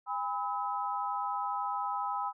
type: tone cluster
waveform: sine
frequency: 811 / 999 / 1285 Hz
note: G#5 / B5 / E6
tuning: -41 / +20 / -45 cents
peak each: -35 / -35 / -36 dBFS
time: 0.06-2.33 s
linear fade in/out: 50 ms
effects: none